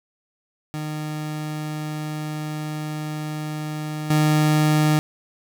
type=tone with level steps; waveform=30% pulse; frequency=152.8 Hz; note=D#3; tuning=31 cents flat; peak=-24 / -13 dBFS; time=0.74-4.99 s; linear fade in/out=0 ms; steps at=4.1 s; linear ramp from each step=5 ms; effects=none